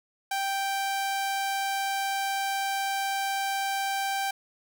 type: tone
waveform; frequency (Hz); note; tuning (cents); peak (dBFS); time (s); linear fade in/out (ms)
sawtooth; 784; G5; 0; -23; 0.31-4.31; 5
effects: none